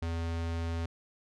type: tone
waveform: square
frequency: 83.3 Hz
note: E2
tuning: 19 cents sharp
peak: -32 dBFS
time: 0.02-0.86 s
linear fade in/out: 5 ms
effects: low-pass 6000 Hz 12 dB/octave